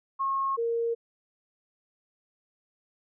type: tone pair in turn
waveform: sine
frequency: 1085 / 464.4 Hz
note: C#6 / A#4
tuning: -37 / -7 cents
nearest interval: octave + minor third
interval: 1470 cents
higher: first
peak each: -25 dBFS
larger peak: neither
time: 0.19-0.57 / 0.57-0.95 s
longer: neither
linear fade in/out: 20 ms
effects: none